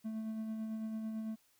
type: tone with tremolo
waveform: triangle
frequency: 220 Hz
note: A3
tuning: in tune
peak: -34 dBFS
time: 0.04-1.36 s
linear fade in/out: 20 ms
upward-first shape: sine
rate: 9 Hz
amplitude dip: 30%
effects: white hiss -71 dBFS RMS until 1.59 s